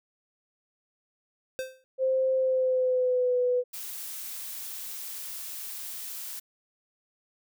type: tone with exponential decay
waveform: square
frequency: 520 Hz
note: C5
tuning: 11 cents flat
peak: -28 dBFS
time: 1.59-1.84 s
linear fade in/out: 0 ms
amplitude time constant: 54 ms
type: tone with pitch glide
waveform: sine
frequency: 523.3 to 495.9 Hz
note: C5 to B4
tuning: 0 to +7 cents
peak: -22 dBFS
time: 1.98-3.64 s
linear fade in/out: 50 ms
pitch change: -93 cents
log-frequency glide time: 2.35-3.38 s
type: noise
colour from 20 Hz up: blue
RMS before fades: -38 dBFS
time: 3.73-6.4 s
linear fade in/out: 10 ms
effects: none